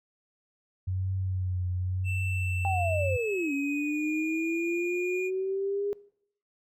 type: tone with vibrato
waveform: sine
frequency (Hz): 92.5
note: F#2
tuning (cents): 0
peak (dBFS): -27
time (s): 0.87-3.17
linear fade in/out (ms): 10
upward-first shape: triangle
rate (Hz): 0.93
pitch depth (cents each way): 48
type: tone with pitch glide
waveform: triangle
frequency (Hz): 2666 to 2431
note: E7 to D#7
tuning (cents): +19 to -41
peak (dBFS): -32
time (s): 2.04-5.31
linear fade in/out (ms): 50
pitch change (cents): -160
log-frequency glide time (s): 2.93-4.09
type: linear two-way sweep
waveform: sine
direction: down then up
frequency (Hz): 800 to 277.2 to 409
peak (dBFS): -27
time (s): 2.65-5.93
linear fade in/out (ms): 0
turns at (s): 3.53
effects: noise-tail reverb RT60 0.7 s tail -22 dB re dry